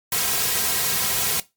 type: noise with comb filter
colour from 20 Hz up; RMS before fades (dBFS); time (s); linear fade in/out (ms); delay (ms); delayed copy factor
white; -22; 0.12-1.4; 2; 3.4; -0.7
effects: noise-tail reverb RT60 0.2 s tail -17 dB re dry + MP3 96 kbps